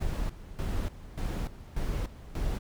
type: noise with tremolo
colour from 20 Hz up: brown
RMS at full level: -31 dBFS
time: 0-2.59 s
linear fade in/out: 20 ms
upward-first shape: square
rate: 1.7 Hz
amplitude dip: 80%
effects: none